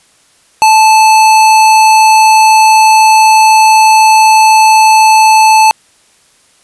square tone, 874 Hz, A5, 12 cents flat, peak -3 dBFS, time 0.62-5.71 s, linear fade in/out 0 ms, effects white hiss -48 dBFS RMS until 6.63 s + resampled to 24000 Hz

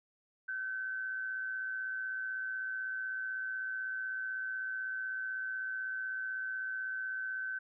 sine tone with amplitude modulation, 1531 Hz, G6, 41 cents flat, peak -33 dBFS, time 0.48-7.59 s, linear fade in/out 10 ms, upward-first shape sine, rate 116 Hz, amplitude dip 45%, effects none

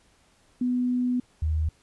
sine tone pair in turn, 248.2 / 78.18 Hz, B3 / D#2, +9 / +9 cents, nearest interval octave + minor sixth, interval 2000 cents, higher first, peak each -22 dBFS, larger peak neither, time 0.61-1.2 / 1.42-1.69 s, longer first, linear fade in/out 5 ms, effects pink hiss -62 dBFS RMS until 1.82 s + resampled to 24000 Hz

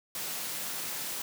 white high-pass noise, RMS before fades -36 dBFS, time 0.15-1.22 s, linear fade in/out 2 ms, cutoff 110 Hz, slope 96 dB/octave, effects none

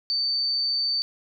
sine tone, 4567 Hz, D8, 49 cents flat, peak -22 dBFS, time 0.1-1.02 s, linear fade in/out 0 ms, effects none

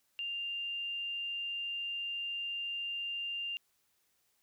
sine tone, 2794 Hz, F7, in tune, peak -35 dBFS, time 0.19-3.57 s, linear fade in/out 0 ms, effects white hiss -75 dBFS RMS until 4.42 s

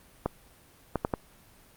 clicks, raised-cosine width 1 ms, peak -12 dBFS, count 4, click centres 0.26 / 0.957 / 1.049 / 1.138 s, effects pink hiss -57 dBFS RMS until 1.76 s + Opus 32 kbps

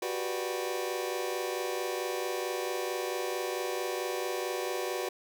sawtooth chord, G major seventh, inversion third, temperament just, 367.5 / 392 / 490 / 588 Hz, F#4 / G4 / B4 / D5, -12 / 0 / -14 / +2 cents, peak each -31 / -35 / -32 / -35 dBFS, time 0.02-5.09 s, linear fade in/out 5 ms, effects none

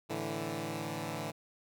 10% pulse chord, A suspended fourth, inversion none, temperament equal, 110 / 146.83 / 164.81 Hz, A2 / D3 / E3, 0 / 0 / 0 cents, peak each -33 / -32 / -31 dBFS, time 0.09-1.32 s, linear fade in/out 20 ms, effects none

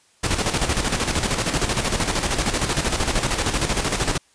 pink noise with tremolo, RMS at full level -20 dBFS, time 0.23-4.18 s, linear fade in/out 10 ms, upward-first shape square, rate 13 Hz, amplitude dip 55%, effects white hiss -58 dBFS RMS until 4.34 s + resampled to 22050 Hz

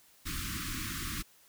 pink band-stop noise, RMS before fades -37 dBFS, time 0.25-1.23 s, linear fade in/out 20 ms, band 350 to 1100 Hz, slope 96 dB/octave, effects white hiss -62 dBFS RMS until 1.48 s

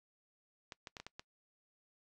clicks, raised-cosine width 0.2 ms, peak -28 dBFS, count 6, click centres 0.722 / 0.872 / 0.968 / 1 / 1.066 / 1.195 s, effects noise-tail reverb RT60 0.1 s tail -23 dB re dry + resampled to 24000 Hz

